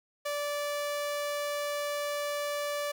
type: tone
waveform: sawtooth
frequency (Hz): 582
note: D5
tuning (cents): -16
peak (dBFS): -27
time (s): 0.25-2.92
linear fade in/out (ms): 10
effects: none